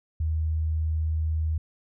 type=tone; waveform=sine; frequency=79 Hz; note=D#2; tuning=27 cents sharp; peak=-23 dBFS; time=0.2-1.58 s; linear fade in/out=5 ms; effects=none